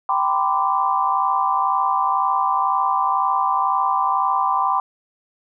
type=tone cluster; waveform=sine; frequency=782 / 960 / 1022 / 1174 Hz; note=G5 / B5 / C6 / D6; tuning=-4 / -49 / -41 / -1 cents; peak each=-22 / -26 / -20 / -22 dBFS; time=0.09-4.8 s; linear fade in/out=2 ms; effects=none